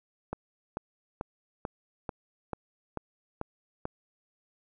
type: click train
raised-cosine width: 1 ms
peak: -19 dBFS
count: 9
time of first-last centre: 0.33-3.854 s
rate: 2.27 Hz
effects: none